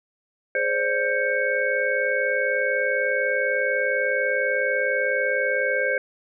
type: tone cluster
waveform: sine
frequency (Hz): 417.9 / 522 / 582 / 1576 / 2218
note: G#4 / C5 / D5 / G6 / C#7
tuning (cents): +11 / -4 / -16 / +9 / 0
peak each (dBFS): -32 / -25 / -29 / -24 / -28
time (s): 0.55-5.98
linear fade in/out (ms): 2
effects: none